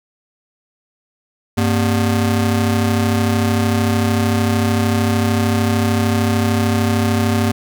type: ring-modulated tone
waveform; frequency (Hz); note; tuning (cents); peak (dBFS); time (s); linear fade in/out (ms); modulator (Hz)
35% pulse; 164.1; E3; -8; -9; 1.57-7.52; 10; 65.4
effects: none